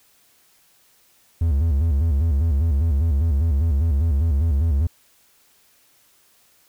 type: tone with vibrato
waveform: triangle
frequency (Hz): 75.9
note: D#2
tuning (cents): -42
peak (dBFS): -14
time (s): 1.41-4.87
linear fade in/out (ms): 5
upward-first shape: square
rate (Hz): 5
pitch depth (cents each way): 150
effects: white hiss -58 dBFS RMS until 6.68 s